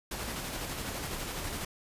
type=noise with tremolo; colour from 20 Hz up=pink; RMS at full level=-36 dBFS; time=0.11-1.65 s; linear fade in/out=5 ms; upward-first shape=square; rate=12 Hz; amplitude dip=25%; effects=resampled to 32000 Hz

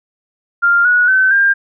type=tone with pitch steps; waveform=sine; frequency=1396.9 / 1461.3 / 1528.6 / 1599.1 Hz; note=F6 / F#6 / G6 / G6; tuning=0 / -22 / -44 / +34 cents; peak=-8 dBFS; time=0.62-1.54 s; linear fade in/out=20 ms; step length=230 ms; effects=none

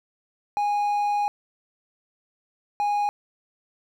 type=tone bursts at uneven times; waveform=triangle; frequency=824 Hz; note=G#5; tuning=14 cents flat; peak=-19 dBFS; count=2; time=0.57-1.28 / 2.8-3.09 s; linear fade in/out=0 ms; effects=none

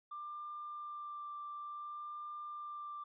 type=tone with vibrato; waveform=triangle; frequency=1186 Hz; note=D6; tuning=17 cents sharp; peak=-39 dBFS; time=0.11-3.04 s; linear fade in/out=10 ms; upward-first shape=sine; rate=0.57 Hz; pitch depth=12 cents each way; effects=tanh soft clip ceiling -40 dBFS + resampled to 11025 Hz

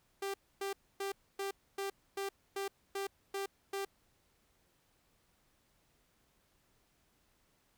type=tone bursts; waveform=sawtooth; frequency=393.7 Hz; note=G4; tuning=8 cents sharp; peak=-32 dBFS; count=10; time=0.22-3.85 s; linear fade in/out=5 ms; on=120 ms; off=270 ms; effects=pink hiss -73 dBFS RMS until 7.77 s

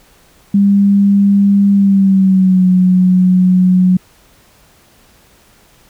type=tone with pitch glide; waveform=sine; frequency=200 to 183.4 Hz; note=G3 to F#3; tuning=+35 to -15 cents; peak=-6 dBFS; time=0.54-3.97 s; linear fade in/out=5 ms; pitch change=-150 cents; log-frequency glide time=1.72-2.67 s; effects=pink hiss -48 dBFS RMS until 5.89 s

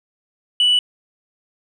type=tone; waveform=sine; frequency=2960 Hz; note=F#7; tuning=in tune; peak=-10 dBFS; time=0.6-0.79 s; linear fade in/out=2 ms; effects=tanh soft clip ceiling -10 dBFS

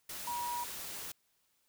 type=tone in noise; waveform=sine; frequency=962 Hz; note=B5; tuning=46 cents flat; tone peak=-35 dBFS; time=0.27-0.64 s; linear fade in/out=5 ms; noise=white; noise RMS=-43 dBFS; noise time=0.09-1.12 s; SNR=+5 dB; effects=white hiss -75 dBFS RMS until 1.68 s

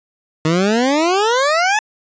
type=exponential sweep; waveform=20% pulse; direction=up; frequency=153.4 to 880 Hz; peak=-8 dBFS; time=0.45-1.79 s; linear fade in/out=2 ms; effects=resampled to 16000 Hz

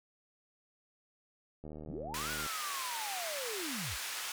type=click train; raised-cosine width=2 ms; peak=-33 dBFS; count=64; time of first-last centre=1.64-2.462 s; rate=76.6 Hz
type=linear two-way sweep; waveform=sine; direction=up then down; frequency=36.67 to 1483 to 36.67 Hz; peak=-40 dBFS; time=1.86-3.98 s; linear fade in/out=50 ms; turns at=2.31 s
type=band-pass noise; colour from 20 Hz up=pink; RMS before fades=-40 dBFS; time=2.14-4.32 s; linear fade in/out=2 ms; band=1300 to 14000 Hz; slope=12 dB/octave
effects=none

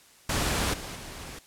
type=noise with level steps; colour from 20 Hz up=pink; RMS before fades=-27 / -38 / -41 dBFS; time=0.29-1.39 s; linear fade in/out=5 ms; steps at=0.73 / 0.95 s; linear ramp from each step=10 ms; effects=white hiss -56 dBFS RMS until 1.46 s + low-pass 11000 Hz 12 dB/octave

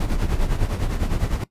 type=noise with tremolo; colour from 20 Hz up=brown; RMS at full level=-18 dBFS; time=0-1.44 s; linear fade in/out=5 ms; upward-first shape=triangle; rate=9.9 Hz; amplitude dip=75%; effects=noise-tail reverb RT60 0.1 s tail -18 dB re dry + resampled to 32000 Hz

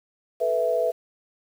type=chord; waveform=sine; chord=A suspended second; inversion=none; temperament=equal; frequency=440 / 493.9 / 659.3 Hz; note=A4 / B4 / E5; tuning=0 / 0 / 0 cents; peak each=-29 / -24 / -23 dBFS; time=0.4-0.92 s; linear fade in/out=20 ms; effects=8-bit

